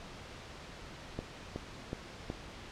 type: click train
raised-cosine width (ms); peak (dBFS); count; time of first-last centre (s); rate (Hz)
2; -23; 4; 1.19-2.301; 2.7
effects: pink hiss -48 dBFS RMS until 2.71 s + low-pass 5000 Hz 12 dB/octave